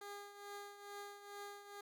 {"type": "tone with tremolo", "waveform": "15% pulse", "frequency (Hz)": 406.1, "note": "G#4", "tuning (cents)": -39, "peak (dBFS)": -40, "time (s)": [0.01, 1.81], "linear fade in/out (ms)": 5, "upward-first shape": "triangle", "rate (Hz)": 2.3, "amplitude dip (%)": 70, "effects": []}